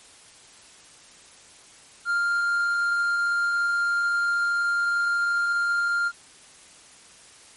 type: tone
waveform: triangle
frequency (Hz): 1398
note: F6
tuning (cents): +1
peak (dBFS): -19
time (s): 2.05-6.12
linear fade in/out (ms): 50
effects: white hiss -50 dBFS RMS until 7.56 s + MP3 48 kbps